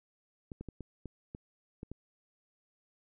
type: clicks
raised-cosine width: 3 ms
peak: -29 dBFS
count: 8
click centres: 0.518 / 0.61 / 0.687 / 0.807 / 1.057 / 1.349 / 1.831 / 1.916 s
effects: none

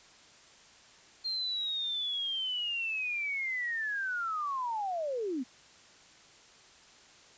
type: linear sweep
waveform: sine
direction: down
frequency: 4210 to 233.5 Hz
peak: -31 dBFS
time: 1.24-5.44 s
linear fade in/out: 20 ms
effects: white hiss -57 dBFS RMS until 7.37 s + resampled to 16000 Hz

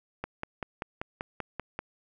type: click train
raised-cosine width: 0.5 ms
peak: -18 dBFS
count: 9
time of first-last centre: 0.24-1.79 s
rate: 5.16 Hz
effects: none

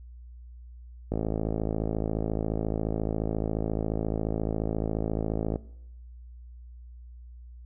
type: click train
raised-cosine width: 2 ms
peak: -15 dBFS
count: 242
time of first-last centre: 1.12-5.558 s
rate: 54.3 Hz
effects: noise-tail reverb RT60 0.8 s tail -21 dB re dry + added 60 Hz sine -43 dBFS peak until 7.65 s

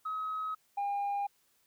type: tone pair in turn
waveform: sine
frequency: 1274 / 806.5 Hz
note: D#6 / G5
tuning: +41 / +49 cents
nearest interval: minor sixth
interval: 792 cents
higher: first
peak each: -32 / -28 dBFS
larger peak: second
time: 0.05-0.55 / 0.77-1.27 s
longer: neither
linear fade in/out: 10 ms
effects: tanh soft clip ceiling -29 dBFS + white hiss -71 dBFS RMS until 1.66 s

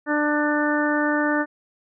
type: harmonic tone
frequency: 297.1 Hz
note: D4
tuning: 20 cents sharp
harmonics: 1 / 2 / 3 / 4 / 5 / 6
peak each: -22 / -26 / -29 / -30 / -27 / -27 dBFS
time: 0.06-1.46 s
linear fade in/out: 50 ms
effects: none

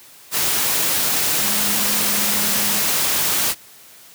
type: tone in noise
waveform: sine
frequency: 205.4 Hz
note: G#3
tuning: 19 cents flat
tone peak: -30 dBFS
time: 1.4-2.83 s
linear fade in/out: 50 ms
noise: white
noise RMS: -19 dBFS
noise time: 0.31-3.55 s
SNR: -14 dB
effects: white hiss -45 dBFS RMS until 4.14 s + high-pass 80 Hz 12 dB/octave

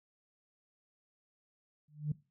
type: tone with exponential growth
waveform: sine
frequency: 150 Hz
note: D3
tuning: 37 cents sharp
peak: -26 dBFS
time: 1.88-2.12 s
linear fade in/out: 5 ms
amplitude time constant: 51 ms
effects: noise-tail reverb RT60 0.3 s tail -20 dB re dry + tanh soft clip ceiling -25 dBFS

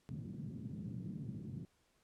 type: band-pass noise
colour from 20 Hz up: white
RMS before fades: -45 dBFS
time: 0.09-1.65 s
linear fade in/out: 0 ms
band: 110 to 210 Hz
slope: 24 dB/octave
effects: pink hiss -75 dBFS RMS until 2.03 s + low-pass 11000 Hz 12 dB/octave

